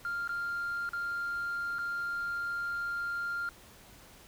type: tone with dropouts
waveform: sine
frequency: 1396.9 Hz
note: F6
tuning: in tune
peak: -30 dBFS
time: 0.05-3.49 s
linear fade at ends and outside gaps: 1 ms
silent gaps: 0.276-0.292 / 0.891-0.933 / 1.785-1.79 s
effects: tanh soft clip ceiling -30 dBFS + pink hiss -55 dBFS RMS until 4.27 s